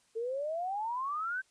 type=exponential sweep; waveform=sine; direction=up; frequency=440.6 to 1577 Hz; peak=-32 dBFS; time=0.15-1.42 s; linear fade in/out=20 ms; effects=white hiss -69 dBFS RMS until 1.5 s + resampled to 22050 Hz